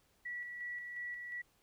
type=tone with tremolo; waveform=sine; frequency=1943 Hz; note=B6; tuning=29 cents flat; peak=-39 dBFS; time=0.25-1.42 s; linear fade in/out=10 ms; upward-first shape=square; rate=2.8 Hz; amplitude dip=35%; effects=pink hiss -72 dBFS RMS until 1.62 s